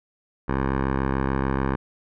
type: tone with low-pass filter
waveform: 10% pulse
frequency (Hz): 66.9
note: C2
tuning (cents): +39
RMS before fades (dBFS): -24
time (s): 0.48-1.76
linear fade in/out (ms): 10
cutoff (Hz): 1400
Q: 1.8
effects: none